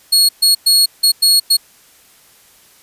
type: tone bursts at uneven times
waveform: sawtooth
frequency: 4327 Hz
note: C#8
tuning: 43 cents flat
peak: -5 dBFS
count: 6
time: 0.12-0.29 / 0.42-0.55 / 0.66-0.86 / 1.03-1.12 / 1.22-1.4 / 1.5-1.57 s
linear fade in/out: 10 ms
effects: white hiss -48 dBFS RMS until 2.82 s + resampled to 32000 Hz